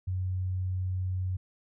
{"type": "tone", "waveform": "sine", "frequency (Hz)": 92.5, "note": "F#2", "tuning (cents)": 0, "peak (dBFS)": -28, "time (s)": [0.07, 1.37], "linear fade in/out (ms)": 10, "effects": []}